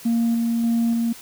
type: tone with tremolo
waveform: sine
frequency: 231.9 Hz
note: A#3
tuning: 9 cents flat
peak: -15 dBFS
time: 0.05-1.13 s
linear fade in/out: 10 ms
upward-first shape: square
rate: 1.7 Hz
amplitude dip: 25%
effects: tanh soft clip ceiling -15 dBFS + white hiss -42 dBFS RMS until 1.21 s